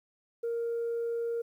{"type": "tone", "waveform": "sine", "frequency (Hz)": 466.2, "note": "A#4", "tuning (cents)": 0, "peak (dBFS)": -28, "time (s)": [0.43, 1.42], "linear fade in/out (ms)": 10, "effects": ["tanh soft clip ceiling -27 dBFS", "11-bit"]}